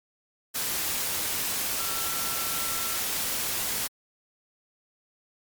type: tone in noise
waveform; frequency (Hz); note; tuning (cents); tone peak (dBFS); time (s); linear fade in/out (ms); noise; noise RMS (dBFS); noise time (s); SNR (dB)
sine; 1347; E6; +37; -38; 1.78-2.97; 20; white; -29; 0.54-3.88; -12
effects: MP3 96 kbps